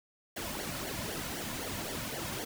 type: noise with flanger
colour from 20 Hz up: pink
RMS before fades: -38 dBFS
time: 0.36-2.45 s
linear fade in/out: 10 ms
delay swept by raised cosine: 0.78 to 2.58 ms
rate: 3.9 Hz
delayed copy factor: -0.7
effects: none